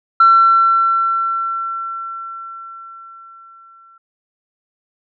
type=tone with exponential decay; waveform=sine; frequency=1350 Hz; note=E6; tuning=41 cents sharp; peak=-4 dBFS; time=0.2-3.98 s; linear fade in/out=5 ms; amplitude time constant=820 ms; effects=tanh soft clip ceiling -2 dBFS